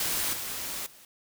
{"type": "noise with level steps", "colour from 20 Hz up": "white", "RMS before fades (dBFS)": [-29, -35, -53], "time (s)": [0, 1.05], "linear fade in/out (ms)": 2, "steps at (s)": [0.33, 0.86], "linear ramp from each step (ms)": 5, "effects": []}